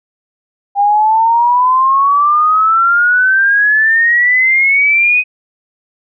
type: exponential sweep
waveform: sine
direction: up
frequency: 799 to 2517 Hz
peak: -7 dBFS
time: 0.75-5.24 s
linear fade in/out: 50 ms
effects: none